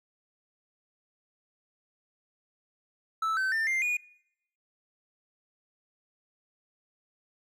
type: tone with pitch steps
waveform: triangle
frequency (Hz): 1314 / 1535.8 / 1795 / 2098 / 2452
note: E6 / G6 / A6 / C7 / D#7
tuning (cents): -6 / -36 / +34 / +4 / -26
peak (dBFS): -24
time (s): 3.22-3.97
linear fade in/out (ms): 5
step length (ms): 150
effects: noise-tail reverb RT60 0.8 s tail -24 dB re dry